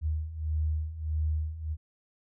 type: beating tone pair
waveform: sine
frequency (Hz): 76.6 / 78.2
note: D#2 / D#2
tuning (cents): -27 / +9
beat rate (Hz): 1.6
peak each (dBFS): -33 / -29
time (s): 0.01-1.77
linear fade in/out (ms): 50
effects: none